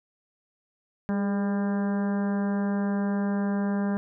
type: harmonic tone with a mistuned harmonic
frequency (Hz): 200.2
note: G3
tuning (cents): +37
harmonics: 1 / 2 / 3 / 4 / 5 / 6 / 7 / 8 / 9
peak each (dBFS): -24 / -36 / -37 / -40 / -42 / -46 / -47 / -42 / -51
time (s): 1.09-3.97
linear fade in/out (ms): 0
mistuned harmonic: 2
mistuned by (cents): +45
effects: none